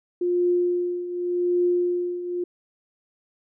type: tone with tremolo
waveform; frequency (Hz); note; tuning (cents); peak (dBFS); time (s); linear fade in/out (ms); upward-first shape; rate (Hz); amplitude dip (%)
sine; 353.9; F4; +23; -17; 0.21-2.44; 5; triangle; 0.87; 75
effects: none